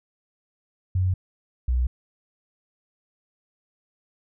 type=tone pair in turn; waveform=sine; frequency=92.5 / 61.91 Hz; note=F#2 / B1; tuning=0 / +5 cents; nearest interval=perfect fifth; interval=695 cents; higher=first; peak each=-19 dBFS; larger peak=neither; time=0.95-1.14 / 1.68-1.87 s; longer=neither; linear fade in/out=5 ms; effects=none